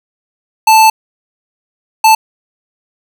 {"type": "tone bursts at uneven times", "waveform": "square", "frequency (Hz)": 880, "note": "A5", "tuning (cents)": 0, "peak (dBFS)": -4, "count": 2, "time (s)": [[0.67, 0.9], [2.04, 2.15]], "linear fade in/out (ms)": 5, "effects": []}